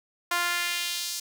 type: tone with high-pass filter sweep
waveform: sawtooth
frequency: 348.7 Hz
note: F4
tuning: 3 cents flat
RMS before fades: -29 dBFS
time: 0.31-1.2 s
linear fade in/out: 5 ms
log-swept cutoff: 1100 to 5600 Hz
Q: 1.4
effects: none